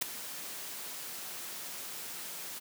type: noise with ADSR envelope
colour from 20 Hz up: white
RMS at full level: -27 dBFS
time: 0.01-2.6 s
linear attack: 13 ms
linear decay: 4 ms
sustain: -15 dB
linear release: 23 ms
effects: high-pass 150 Hz 12 dB/octave